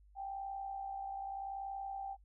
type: tone with amplitude modulation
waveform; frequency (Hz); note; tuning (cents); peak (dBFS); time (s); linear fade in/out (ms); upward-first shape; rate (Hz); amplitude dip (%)
sine; 784; G5; 0; -37; 0.15-2.17; 50; sine; 60.8; 50
effects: noise-tail reverb RT60 0.1 s tail -21 dB re dry + added 50 Hz sine -60 dBFS peak until 2.24 s